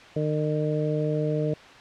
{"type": "harmonic tone", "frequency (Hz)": 152.2, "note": "D#3", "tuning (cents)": -38, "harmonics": [1, 2, 3, 4], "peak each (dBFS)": [-26, -31, -28, -31], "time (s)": [0.16, 1.54], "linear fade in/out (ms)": 5, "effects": ["white hiss -46 dBFS RMS until 1.8 s", "low-pass 3000 Hz 12 dB/octave"]}